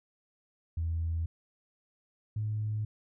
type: tone pair in turn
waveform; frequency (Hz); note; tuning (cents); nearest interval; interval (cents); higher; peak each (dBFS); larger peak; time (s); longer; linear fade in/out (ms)
sine; 82.41 / 107.16; E2 / A2; 0 / -45; perfect fourth; 455; second; -28 / -29; first; 0.77-1.26 / 2.36-2.85; neither; 5
effects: tanh soft clip ceiling -24 dBFS